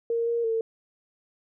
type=tone with pitch steps; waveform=sine; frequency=463.9 / 468.1 / 450.6 Hz; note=A#4 / A#4 / A4; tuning=-8 / +7 / +41 cents; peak=-23 dBFS; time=0.1-0.61 s; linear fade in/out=2 ms; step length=170 ms; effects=none